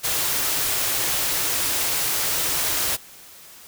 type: band-stop noise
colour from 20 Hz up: white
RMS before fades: -23 dBFS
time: 0.03-2.97 s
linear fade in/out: 20 ms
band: 180 to 260 Hz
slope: 96 dB/octave
effects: white hiss -45 dBFS RMS until 3.67 s